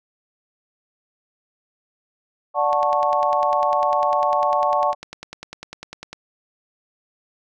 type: chord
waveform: sine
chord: D major seventh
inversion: none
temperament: just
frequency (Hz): 587.3 / 734.2 / 881 / 1101.2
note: D5 / F#5 / A5 / C#6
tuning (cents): 0 / -14 / +2 / -12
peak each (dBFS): -22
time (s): 2.54-4.95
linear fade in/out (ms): 50
type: click train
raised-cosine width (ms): 0.2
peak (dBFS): -16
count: 35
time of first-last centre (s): 2.73-6.13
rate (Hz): 10
effects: none